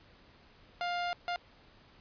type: tone bursts at uneven times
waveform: sawtooth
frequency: 703 Hz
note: F5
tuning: 11 cents sharp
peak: -28 dBFS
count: 2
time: 0.81-1.13 / 1.28-1.36 s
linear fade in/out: 0 ms
effects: pink hiss -60 dBFS RMS until 2 s + resampled to 11025 Hz